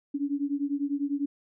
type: beating tone pair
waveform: sine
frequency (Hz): 280 / 290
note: C#4 / D4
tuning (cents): +18 / -22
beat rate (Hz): 10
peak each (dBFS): -29 / -30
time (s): 0.14-1.26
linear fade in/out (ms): 10
effects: none